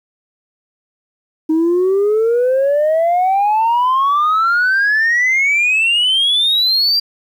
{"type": "exponential sweep", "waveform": "sine", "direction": "up", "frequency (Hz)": [311.1, 4769], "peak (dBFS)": -9, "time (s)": [1.49, 7], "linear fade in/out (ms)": 10, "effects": ["tanh soft clip ceiling -9 dBFS", "8-bit"]}